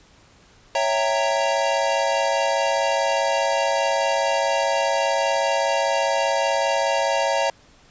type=chord; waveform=square; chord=C# diminished seventh; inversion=none; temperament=equal with one note detuned; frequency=554.4 / 659.3 / 784 / 925.4 Hz; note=C#5 / E5 / G5 / Bb5; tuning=0 / 0 / 0 / -13 cents; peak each=-24 / -25 / -28 / -25 dBFS; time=0.75-7.5 s; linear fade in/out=2 ms; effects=pink hiss -53 dBFS RMS until 7.9 s + resampled to 16000 Hz